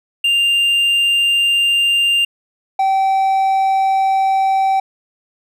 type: tone pair in turn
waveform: triangle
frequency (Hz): 2794 / 772.4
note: F7 / G5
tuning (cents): 0 / -26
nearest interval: octave + minor seventh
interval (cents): 2226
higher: first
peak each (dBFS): -10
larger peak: neither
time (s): 0.24-2.25 / 2.79-4.8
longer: neither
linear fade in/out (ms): 5
effects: none